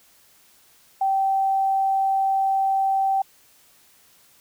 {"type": "tone", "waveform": "sine", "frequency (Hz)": 776, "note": "G5", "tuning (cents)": -18, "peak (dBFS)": -18, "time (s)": [1.01, 3.22], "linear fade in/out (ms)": 5, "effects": ["white hiss -56 dBFS RMS until 4.4 s"]}